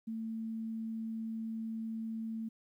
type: tone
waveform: sine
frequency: 223.7 Hz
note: A3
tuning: 29 cents sharp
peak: -36 dBFS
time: 0.07-2.49 s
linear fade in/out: 10 ms
effects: 12-bit